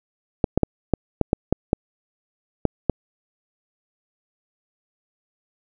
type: clicks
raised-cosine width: 2 ms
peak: -3 dBFS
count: 10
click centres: 0.442 / 0.576 / 0.633 / 0.937 / 1.213 / 1.331 / 1.526 / 1.731 / 2.653 / 2.897 s
effects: none